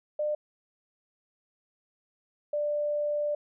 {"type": "tone pair in turn", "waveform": "sine", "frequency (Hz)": [600, 590.7], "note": ["D5", "D5"], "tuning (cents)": [37, 10], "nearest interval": "unison", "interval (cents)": 27, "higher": "first", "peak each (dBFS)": -26, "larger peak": "neither", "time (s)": [[0.19, 0.35], [2.53, 3.35]], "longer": "second", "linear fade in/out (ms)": 5, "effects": []}